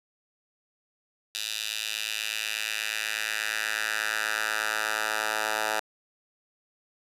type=tone with high-pass filter sweep; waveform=10% pulse; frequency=108.3 Hz; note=A2; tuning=27 cents flat; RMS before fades=-30 dBFS; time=1.35-5.8 s; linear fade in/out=0 ms; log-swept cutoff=3500 to 940 Hz; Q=1.9; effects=resampled to 32000 Hz + 8-bit